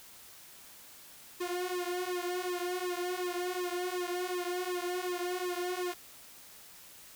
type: tone with flanger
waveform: sawtooth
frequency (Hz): 358.8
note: F4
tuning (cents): +47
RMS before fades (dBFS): -35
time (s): 1.4-5.94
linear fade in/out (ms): 10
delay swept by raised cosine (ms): 1.4 to 4.8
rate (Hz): 2.7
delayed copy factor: -0.95
effects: white hiss -53 dBFS RMS until 7.15 s